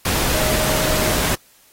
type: tone in noise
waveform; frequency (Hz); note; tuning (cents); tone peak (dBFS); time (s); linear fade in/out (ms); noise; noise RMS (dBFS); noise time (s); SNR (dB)
sine; 622.3; D#5; 0; -24; 0.34-1.13; 5; pink; -20; 0.05-1.35; -7
effects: white hiss -53 dBFS RMS until 1.72 s + AAC 48 kbps